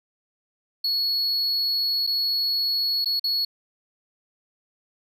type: tone with dropouts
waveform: triangle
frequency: 4366 Hz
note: C#8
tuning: 27 cents flat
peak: -20 dBFS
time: 0.84-3.45 s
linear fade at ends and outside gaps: 5 ms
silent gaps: 2.067-2.072 / 3.046-3.057 / 3.196-3.24 s
effects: none